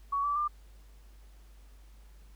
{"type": "tone with pitch steps", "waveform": "sine", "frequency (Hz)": [1123, 1157.9, 1193.9], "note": ["C#6", "D6", "D6"], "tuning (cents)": [22, -25, 28], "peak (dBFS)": -27, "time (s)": [0.12, 0.48], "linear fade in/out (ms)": 10, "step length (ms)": 120, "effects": ["added 50 Hz sine -51 dBFS peak until 2.35 s", "pink hiss -65 dBFS RMS until 2.35 s"]}